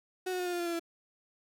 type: tone with pitch steps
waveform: 35% pulse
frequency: 370 / 364.9 / 359.9 / 354.9 / 350 / 345.2 / 340.5 / 335.8 Hz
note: F#4 / F#4 / F#4 / F4 / F4 / F4 / F4 / E4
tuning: 0 / -24 / -48 / +28 / +4 / -20 / -44 / +32 cents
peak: -30 dBFS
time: 0.26-0.796 s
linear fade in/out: 10 ms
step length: 67 ms
effects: none